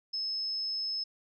sine tone, 5200 Hz, E8, 24 cents flat, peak -31 dBFS, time 0.13-1.04 s, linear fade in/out 10 ms, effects none

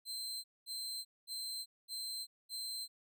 sawtooth tone bursts, 4110 Hz, C8, 32 cents flat, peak -37 dBFS, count 5, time 0.05-2.88 s, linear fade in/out 50 ms, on 390 ms, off 220 ms, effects none

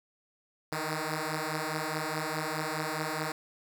5% pulse beating tone pair, 153.7 / 158.5 Hz, D#3 / D#3, -21 / +32 cents, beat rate 4.8 Hz, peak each -23 dBFS, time 0.72-3.32 s, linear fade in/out 2 ms, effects none

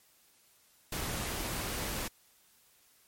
pink noise, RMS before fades -36 dBFS, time 0.92-2.08 s, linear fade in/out 5 ms, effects white hiss -65 dBFS RMS until 3.07 s + MP3 64 kbps

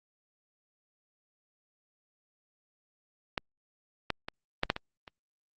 clicks, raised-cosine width 0.3 ms, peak -13 / -12 / -21 / -9 / -8 / -19 / -29 dBFS, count 7, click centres 3.378 / 4.103 / 4.285 / 4.634 / 4.701 / 4.764 / 5.078 s, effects Opus 48 kbps

